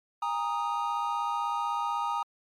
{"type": "chord", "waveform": "triangle", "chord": "Ab suspended second", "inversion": "none", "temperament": "equal with one note detuned", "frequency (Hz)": [816.3, 932.3, 1244.5], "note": ["Ab5", "Bb5", "Eb6"], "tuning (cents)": [-30, 0, 0], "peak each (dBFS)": [-32, -29, -30], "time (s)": [0.22, 2.23], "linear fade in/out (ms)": 5, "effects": ["MP3 64 kbps"]}